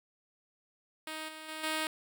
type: tone with level steps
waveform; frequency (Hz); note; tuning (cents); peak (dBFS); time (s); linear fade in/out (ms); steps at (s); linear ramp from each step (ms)
5% pulse; 313.3; D#4; +12; -27 / -33 / -28 / -20; 1.07-1.87; 2; 1.28 / 1.48 / 1.63; 10
effects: none